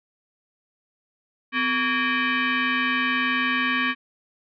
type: tone with frequency modulation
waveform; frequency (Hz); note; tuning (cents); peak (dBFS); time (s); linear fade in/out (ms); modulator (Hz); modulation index
sine; 254.3; C4; -49; -20; 1.52-3.95; 50; 695; 3.7
effects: none